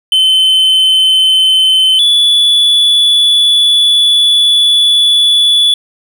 triangle tone pair in turn, 3063 / 3438 Hz, G7 / A7, -41 / -41 cents, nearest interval major second, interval 200 cents, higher second, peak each -4 dBFS, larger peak neither, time 0.12-1.99 / 1.99-5.74 s, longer second, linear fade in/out 2 ms, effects none

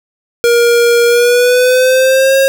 square tone with pitch glide, 472.9 to 540.1 Hz, A#4 to C#5, +25 to -45 cents, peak -7 dBFS, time 0.44-2.48 s, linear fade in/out 0 ms, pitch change +230 cents, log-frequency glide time 1.06-2.37 s, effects none

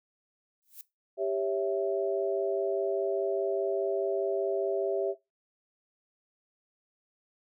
violet noise with exponential growth, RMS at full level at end -41 dBFS, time 0.62-0.81 s, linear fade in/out 0 ms, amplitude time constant 41 ms
sine chord, C# diminished, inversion second, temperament equal with one note detuned, 394.5 / 554.4 / 659.3 Hz, G4 / C#5 / E5, +11 / 0 / 0 cents, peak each -30 / -33 / -30 dBFS, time 1.17-5.15 s, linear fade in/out 50 ms
effects noise-tail reverb RT60 0.2 s tail -18 dB re dry

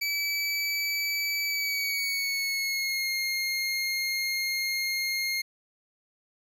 25% pulse tone with pitch glide, 2300 to 2134 Hz, D7 to C7, -37 to +34 cents, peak -23 dBFS, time 0.01-5.42 s, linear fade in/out 10 ms, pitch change -129 cents, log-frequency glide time 1.46-3.13 s, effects none

